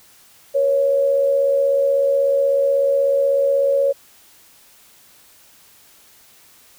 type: tone pair together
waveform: sine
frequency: 478.1 / 554.4 Hz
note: A#4 / C#5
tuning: +44 / 0 cents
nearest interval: minor third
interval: 256 cents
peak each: -24 / -14 dBFS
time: 0.54-3.93 s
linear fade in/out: 20 ms
effects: white hiss -50 dBFS RMS until 6.78 s

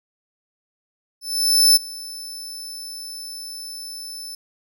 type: tone with ADSR envelope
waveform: sawtooth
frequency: 5274 Hz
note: E8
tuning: in tune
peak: -7 dBFS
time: 1.21-4.35 s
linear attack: 550 ms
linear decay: 17 ms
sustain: -22 dB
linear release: 3 ms
effects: none

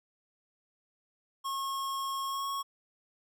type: tone with pitch glide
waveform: square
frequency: 1087 to 1102.2 Hz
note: C#6 to C#6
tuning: -34 to -10 cents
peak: -33 dBFS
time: 1.44-2.63 s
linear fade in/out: 20 ms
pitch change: +24 cents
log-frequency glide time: 2.27-2.47 s
effects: none

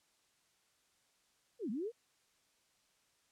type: linear two-way sweep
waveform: sine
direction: down then up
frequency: 514 to 192.7 to 496.4 Hz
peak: -36 dBFS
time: 1.59-1.92 s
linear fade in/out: 50 ms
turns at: 1.7 s
effects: white hiss -74 dBFS RMS until 3.31 s + low-pass 9000 Hz 12 dB/octave

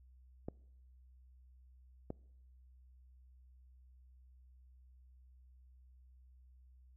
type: clicks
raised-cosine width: 2 ms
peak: -27 dBFS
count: 2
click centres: 0.485 / 2.104 s
effects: noise-tail reverb RT60 0.8 s tail -25 dB re dry + added 63 Hz sine -59 dBFS peak until 6.96 s

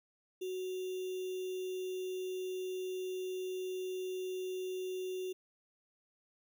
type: tone with sample-and-hold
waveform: sine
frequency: 370.8 Hz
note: F#4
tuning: 4 cents sharp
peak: -36 dBFS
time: 0.41-5.33 s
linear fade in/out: 10 ms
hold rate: 3150 Hz
effects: none

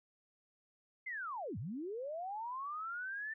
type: linear two-way sweep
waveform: sine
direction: down then up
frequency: 2124 to 88.5 to 1797 Hz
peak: -39 dBFS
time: 1.06-3.34 s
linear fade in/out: 10 ms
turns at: 1.58 s
effects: none

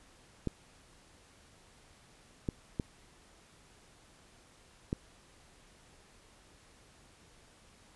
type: clicks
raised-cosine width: 3 ms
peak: -19 dBFS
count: 4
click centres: 0.473 / 2.488 / 2.798 / 4.929 s
effects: pink hiss -61 dBFS RMS until 7.95 s + resampled to 24000 Hz

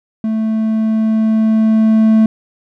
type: tone with level ramp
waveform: triangle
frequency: 220 Hz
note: A3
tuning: in tune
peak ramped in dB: -12 to -4 dBFS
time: 0.24-2.26 s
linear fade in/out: 2 ms
effects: none

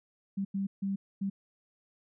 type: tone bursts at uneven times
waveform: sine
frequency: 196.1 Hz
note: G3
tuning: 1 cent sharp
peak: -29 dBFS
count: 4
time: 0.37-0.45 / 0.54-0.67 / 0.82-0.96 / 1.21-1.3 s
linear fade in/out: 10 ms
effects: none

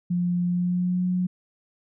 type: tone with pitch glide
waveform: sine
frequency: 176.4 to 181.36 Hz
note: F3 to F#3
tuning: +18 to -34 cents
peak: -21 dBFS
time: 0.1-1.27 s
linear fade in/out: 10 ms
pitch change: +48 cents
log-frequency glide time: 0.46-1.05 s
effects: none

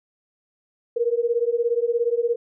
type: beating tone pair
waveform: sine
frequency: 463.7 / 480.7 Hz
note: A#4 / B4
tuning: -9 / -47 cents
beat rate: 17 Hz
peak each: -22 dBFS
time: 0.96-2.36 s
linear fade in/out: 10 ms
effects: none

